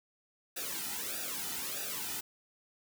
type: noise with flanger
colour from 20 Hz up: white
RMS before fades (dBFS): -38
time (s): 0.56-2.21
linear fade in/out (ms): 10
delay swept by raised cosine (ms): 0.93 to 1.85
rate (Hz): 1.6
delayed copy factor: -0.9
effects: none